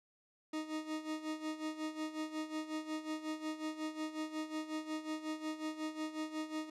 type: tone with tremolo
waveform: 40% pulse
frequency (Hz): 311.1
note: D#4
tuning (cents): 0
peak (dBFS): -35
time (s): 0.53-6.7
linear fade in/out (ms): 5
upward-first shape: sine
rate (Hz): 5.5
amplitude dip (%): 75
effects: low-pass 8000 Hz 12 dB/octave